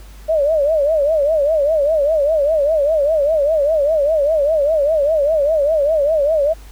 sine tone with vibrato, 602 Hz, D5, 43 cents sharp, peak -12 dBFS, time 0.28-6.54 s, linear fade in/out 20 ms, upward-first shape triangle, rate 5 Hz, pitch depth 170 cents each way, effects added 50 Hz sine -35 dBFS peak until 6.71 s + pink hiss -46 dBFS RMS until 6.71 s

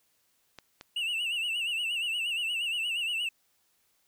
clicks, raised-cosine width 0.2 ms, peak -26 dBFS, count 2, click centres 0.587 / 0.811 s
triangle tone with vibrato, 2786 Hz, F7, 5 cents flat, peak -27 dBFS, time 0.96-3.29 s, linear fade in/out 5 ms, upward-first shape sine, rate 8.5 Hz, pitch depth 100 cents each way
effects white hiss -71 dBFS RMS until 4.07 s

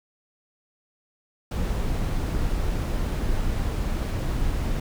brown noise, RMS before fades -25 dBFS, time 1.51-4.8 s, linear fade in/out 5 ms, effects none

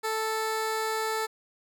15% pulse tone, 440 Hz, A4, in tune, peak -21 dBFS, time 0.03-1.27 s, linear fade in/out 20 ms, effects none

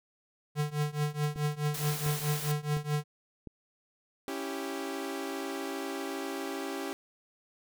square tone with tremolo, 148.8 Hz, D3, 23 cents sharp, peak -26 dBFS, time 0.55-3.04 s, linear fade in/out 50 ms, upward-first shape triangle, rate 4.7 Hz, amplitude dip 95%
click train, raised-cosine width 3 ms, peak -30 dBFS, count 4, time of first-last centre 1.36-3.473 s, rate 1.42 Hz
white noise, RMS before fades -38 dBFS, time 1.74-2.52 s, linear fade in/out 5 ms
sawtooth chord, C# diminished, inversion none, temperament equal, 277.2 / 329.6 / 392 Hz, C#4 / E4 / G4, 0 / 0 / 0 cents, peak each -34 / -37 / -34 dBFS, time 4.28-6.93 s, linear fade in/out 0 ms
effects none

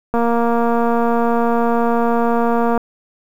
click train, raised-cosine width 1 ms, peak -5 dBFS, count 618, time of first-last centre 0.14-2.777 s, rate 234 Hz, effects 7-bit

